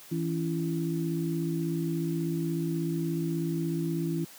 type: tone cluster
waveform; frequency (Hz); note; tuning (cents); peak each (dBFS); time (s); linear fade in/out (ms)
sine; 163.7 / 278.4 / 334.9; E3 / C#4 / E4; -12 / +8 / +27; -29 / -35 / -32; 0.11-4.25; 10
effects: white hiss -50 dBFS RMS until 4.38 s + high-pass 100 Hz 12 dB/octave